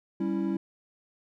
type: chord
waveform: triangle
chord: C# diminished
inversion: second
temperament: equal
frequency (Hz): 196 / 277.2 / 329.6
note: G3 / C#4 / E4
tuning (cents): 0 / 0 / 0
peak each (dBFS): -28 / -31 / -28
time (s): 0.2-0.57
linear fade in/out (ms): 5
effects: none